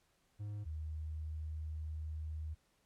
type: tone pair in turn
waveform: triangle / sine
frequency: 103.83 / 77.78 Hz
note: G#2 / D#2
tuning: 0 / 0 cents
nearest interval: perfect fourth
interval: 500 cents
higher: first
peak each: -38 / -39 dBFS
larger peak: first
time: 0.39-0.65 / 0.65-2.55 s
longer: second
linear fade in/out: 20 ms
effects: pink hiss -75 dBFS RMS until 2.85 s + low-pass 12000 Hz 12 dB/octave